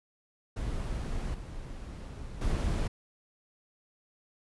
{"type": "noise with level steps", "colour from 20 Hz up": "brown", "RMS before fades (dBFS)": [-34, -41, -29], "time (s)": [0.56, 2.88], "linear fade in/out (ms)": 10, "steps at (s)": [1.34, 2.41], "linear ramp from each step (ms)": 5, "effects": ["resampled to 24000 Hz"]}